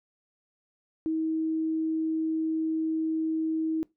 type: tone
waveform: sine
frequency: 319.1 Hz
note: D#4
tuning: 44 cents sharp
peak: -25 dBFS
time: 1.06-3.83 s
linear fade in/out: 0 ms
effects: noise-tail reverb RT60 0.2 s tail -22 dB re dry